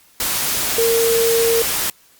sine tone in noise, 460 Hz, A#4, 23 cents flat, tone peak -14 dBFS, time 0.78-1.62 s, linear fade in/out 2 ms, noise white, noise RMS -20 dBFS, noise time 0.2-1.9 s, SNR +3 dB, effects white hiss -52 dBFS RMS until 2.19 s + Opus 48 kbps

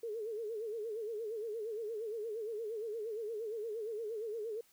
sine tone with vibrato, 440 Hz, A4, in tune, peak -37 dBFS, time 0.03-4.61 s, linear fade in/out 5 ms, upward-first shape sine, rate 8.6 Hz, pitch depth 110 cents each way, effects white hiss -68 dBFS RMS until 4.72 s

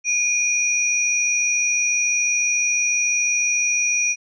sine tone pair together, 2433 / 5787 Hz, D#7 / F#8, -39 / -39 cents, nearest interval octave + minor third, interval 1500 cents, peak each -20 dBFS, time 0.04-4.16 s, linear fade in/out 50 ms, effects none

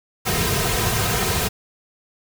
pink noise with comb filter, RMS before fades -21 dBFS, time 0.25-1.49 s, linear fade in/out 20 ms, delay 3.5 ms, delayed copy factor -0.95, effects none

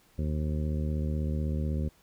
harmonic tone, 76.1 Hz, D#2, 38 cents flat, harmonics 1 / 2 / 3 / 4 / 5 / 6 / 7, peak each -29 / -33 / -36 / -44 / -44 / -48 / -45 dBFS, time 0.18-1.89 s, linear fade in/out 10 ms, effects pink hiss -63 dBFS RMS until 2.02 s

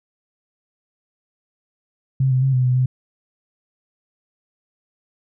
sine tone with pitch steps, 133 / 128.9 / 134.1 / 127.3 / 126 / 128.3 Hz, C3 / C3 / C3 / C3 / B2 / C3, +29 / -26 / +43 / -47 / +35 / -34 cents, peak -14 dBFS, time 2.2-2.86 s, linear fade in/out 5 ms, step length 110 ms, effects none

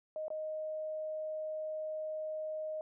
sine tone with dropouts, 622.3 Hz, D#5, in tune, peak -36 dBFS, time 0.16-2.81 s, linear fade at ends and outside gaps 1 ms, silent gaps 0.282-0.303 s, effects none

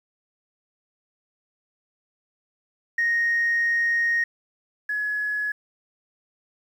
sine tone pair in turn, 1864.7 / 1691.2 Hz, A#6 / G#6, 0 / +31 cents, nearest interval major second, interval 169 cents, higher first, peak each -18 / -23 dBFS, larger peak first, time 2.98-4.24 / 4.89-5.52 s, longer first, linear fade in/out 5 ms, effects tanh soft clip ceiling -16 dBFS + 9-bit

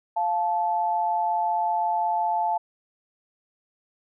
sine tone pair together, 697.5 / 872 Hz, F5 / A5, -2 / -16 cents, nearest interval major third, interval 386 cents, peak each -26 / -23 dBFS, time 0.16-2.58 s, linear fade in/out 10 ms, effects none

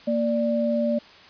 sine tone pair together, 232.1 / 588 Hz, A#3 / D5, -7 / +2 cents, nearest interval octave + major third, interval 1609 cents, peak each -23 dBFS, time 0.07-0.99 s, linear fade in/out 10 ms, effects white hiss -48 dBFS RMS until 1.29 s + resampled to 11025 Hz

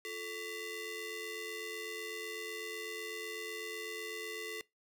sawtooth ring-modulated tone, 784 Hz, G5, in tune, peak -33 dBFS, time 0.05-4.61 s, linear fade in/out 0 ms, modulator 1220 Hz, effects noise-tail reverb RT60 0.2 s tail -22 dB re dry

